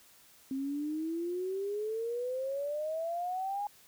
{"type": "exponential sweep", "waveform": "sine", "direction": "up", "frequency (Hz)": [263.7, 830.6], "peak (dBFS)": -32, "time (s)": [0.51, 3.67], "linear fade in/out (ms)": 2, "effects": ["white hiss -60 dBFS RMS until 3.87 s"]}